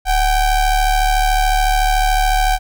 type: ring-modulated tone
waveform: square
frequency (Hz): 391.9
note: G4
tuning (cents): 0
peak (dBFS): -10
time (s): 0.05-2.59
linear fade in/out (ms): 50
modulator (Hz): 355
effects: none